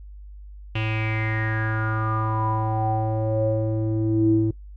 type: tone with low-pass filter sweep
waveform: square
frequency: 109.8 Hz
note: A2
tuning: 3 cents flat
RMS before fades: -23 dBFS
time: 0.75-4.51 s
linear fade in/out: 5 ms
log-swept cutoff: 2800 to 290 Hz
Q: 8.1
effects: noise-tail reverb RT60 0.1 s tail -20 dB re dry + added 50 Hz sine -38 dBFS peak until 4.76 s